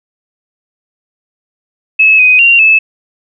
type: tone with pitch steps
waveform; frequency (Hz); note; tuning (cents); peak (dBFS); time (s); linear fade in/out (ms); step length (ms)
sine; 2590 / 2505 / 2764 / 2610; E7 / D#7 / F7 / E7; -31 / +11 / -19 / -18; -3; 1.99-2.79; 10; 200
effects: none